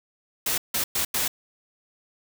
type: noise bursts at uneven times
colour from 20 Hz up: white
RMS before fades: -25 dBFS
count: 4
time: 0.46-0.58 / 0.74-0.84 / 0.95-1.05 / 1.14-1.28 s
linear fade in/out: 5 ms
effects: none